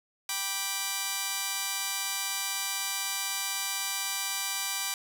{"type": "chord", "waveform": "5% pulse", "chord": "G major", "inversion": "none", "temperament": "just", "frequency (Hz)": [784, 980, 1176], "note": ["G5", "B5", "D6"], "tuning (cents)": [0, -14, 2], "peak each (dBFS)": -24, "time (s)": [0.29, 4.94], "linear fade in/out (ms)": 2, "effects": []}